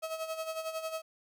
35% pulse tone with tremolo, 642 Hz, E5, 46 cents flat, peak -31 dBFS, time 0.02-1.02 s, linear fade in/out 20 ms, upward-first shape sine, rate 11 Hz, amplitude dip 65%, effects none

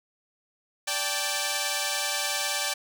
5% pulse chord, D suspended fourth, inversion none, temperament equal with one note detuned, 583.3 / 784 / 880 Hz, D5 / G5 / A5, -12 / 0 / 0 cents, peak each -19 / -18 / -21 dBFS, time 0.87-2.74 s, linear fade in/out 10 ms, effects none

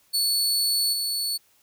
sawtooth tone with level steps, 4435 Hz, C#8, in tune, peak -18 / -22 dBFS, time 0.13-1.38 s, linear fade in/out 20 ms, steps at 0.92 s, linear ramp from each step 20 ms, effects white hiss -62 dBFS RMS until 1.62 s

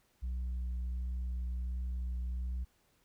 sine tone with vibrato, 61.74 Hz, B1, in tune, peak -31 dBFS, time 0.22-2.65 s, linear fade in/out 20 ms, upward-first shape triangle, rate 1.4 Hz, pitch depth 14 cents each way, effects tanh soft clip ceiling -33 dBFS + pink hiss -72 dBFS RMS until 3.04 s

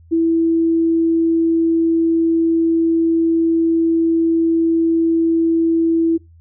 sine tone, 329.6 Hz, E4, in tune, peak -12 dBFS, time 0.11-6.18 s, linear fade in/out 20 ms, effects noise-tail reverb RT60 0.2 s tail -22 dB re dry + added 83 Hz sine -43 dBFS peak until 6.4 s

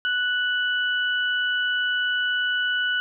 sine tone pair together, 1481 / 2962 Hz, F#6 / F#7, +1 / +1 cents, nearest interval octave, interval 1200 cents, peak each -22 / -27 dBFS, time 0.05-3 s, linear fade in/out 0 ms, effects none

